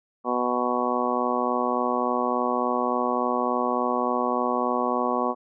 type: harmonic tone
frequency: 123.47 Hz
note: B2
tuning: in tune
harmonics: 2 / 3 / 4 / 5 / 6 / 7 / 8 / 9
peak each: -29 / -31 / -30 / -31 / -30 / -33 / -31 / -28 dBFS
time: 0.24-5.35 s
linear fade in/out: 50 ms
effects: none